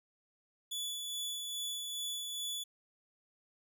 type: tone with tremolo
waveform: sawtooth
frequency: 3441 Hz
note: A7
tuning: 39 cents flat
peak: -33 dBFS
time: 0.71-2.64 s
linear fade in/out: 10 ms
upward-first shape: sine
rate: 2.4 Hz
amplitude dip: 30%
effects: none